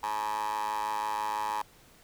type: tone with high-pass filter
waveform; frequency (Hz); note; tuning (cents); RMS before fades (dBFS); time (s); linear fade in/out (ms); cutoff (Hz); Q
15% pulse; 106.2; G#2; +39; -32; 0.03-1.62; 5; 880; 9.5
effects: pink hiss -58 dBFS RMS until 2.03 s